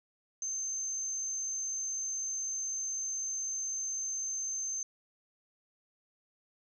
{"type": "tone", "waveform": "sine", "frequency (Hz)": 6272, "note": "G8", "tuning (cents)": 0, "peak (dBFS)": -33, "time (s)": [0.42, 4.83], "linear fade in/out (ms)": 2, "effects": []}